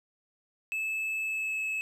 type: tone with pitch glide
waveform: triangle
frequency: 2610 to 2592 Hz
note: E7 to E7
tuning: -18 to -30 cents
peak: -28 dBFS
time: 0.72-1.81 s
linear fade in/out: 0 ms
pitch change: -12 cents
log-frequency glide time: 1.25-1.61 s
effects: none